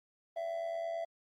triangle tone with amplitude modulation, 667 Hz, E5, 20 cents sharp, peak -30 dBFS, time 0.36-1.05 s, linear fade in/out 10 ms, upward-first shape sine, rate 89.3 Hz, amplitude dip 60%, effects Opus 32 kbps

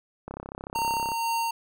click train, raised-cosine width 1 ms, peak -22 dBFS, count 29, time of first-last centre 0.28-1.118 s, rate 33.4 Hz
square tone with tremolo, 920 Hz, A#5, 23 cents flat, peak -25 dBFS, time 0.75-1.51 s, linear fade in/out 5 ms, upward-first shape sine, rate 2.1 Hz, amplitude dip 30%
effects none

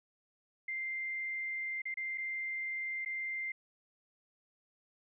sine tone with dropouts, 2093 Hz, C7, in tune, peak -35 dBFS, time 0.68-3.52 s, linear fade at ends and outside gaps 5 ms, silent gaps 1.819-1.854 / 1.942-1.971 / 2.176-2.18 / 3.049-3.059 s, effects none

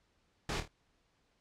pink noise with echo, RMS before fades -36 dBFS, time 0.49-0.6 s, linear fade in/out 2 ms, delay 26 ms, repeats 3, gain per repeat -7 dB, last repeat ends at 0.678 s, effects pink hiss -74 dBFS RMS until 1.4 s + low-pass 6000 Hz 12 dB/octave

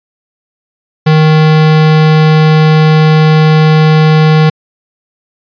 square tone, 155.9 Hz, D#3, 4 cents sharp, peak -4 dBFS, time 1.06-4.5 s, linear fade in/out 10 ms, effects resampled to 11025 Hz

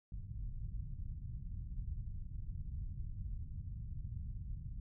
pink low-pass noise, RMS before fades -43 dBFS, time 0.12-4.8 s, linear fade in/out 2 ms, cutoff 130 Hz, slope 24 dB/octave, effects none

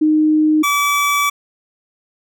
sine / 25% pulse tone pair in turn, 308.3 / 1150.6 Hz, D#4 / D6, -16 / -36 cents, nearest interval octave + major seventh, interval 2280 cents, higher second, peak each -10 dBFS, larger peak neither, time 0.01-0.63 / 0.63-1.3 s, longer second, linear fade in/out 10 ms, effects none

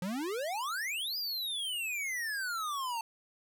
square exponential two-way sweep, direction up then down, 171.9 to 4978 to 891 Hz, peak -34 dBFS, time 0.02-3.01 s, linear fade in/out 2 ms, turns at 1.17 s, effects none

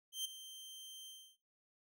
sawtooth tone with ADSR envelope, 3136 Hz, G7, in tune, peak -33 dBFS, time 0.12-1.37 s, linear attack 130 ms, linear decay 8 ms, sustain -14 dB, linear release 300 ms, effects noise-tail reverb RT60 0.3 s tail -17 dB re dry

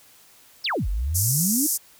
sine exponential two-way sweep, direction down then up, 5560 to 44.02 to 315.5 Hz, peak -22 dBFS, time 0.64-1.67 s, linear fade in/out 10 ms, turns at 0.88 s
white band-pass noise, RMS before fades -24 dBFS, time 1.14-1.78 s, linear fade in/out 20 ms, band 5500 to 14000 Hz, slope 48 dB/octave
effects white hiss -53 dBFS RMS until 1.99 s

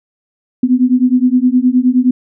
sine beating tone pair, 246.9 / 256.5 Hz, B3 / C4, 0 / -34 cents, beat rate 9.6 Hz, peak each -11 dBFS, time 0.63-2.11 s, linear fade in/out 5 ms, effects none

